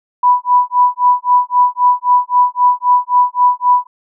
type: tone with tremolo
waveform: sine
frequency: 987.8 Hz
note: B5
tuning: in tune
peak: -5 dBFS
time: 0.23-3.87 s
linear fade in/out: 5 ms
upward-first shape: sine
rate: 3.8 Hz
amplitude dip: 100%
effects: none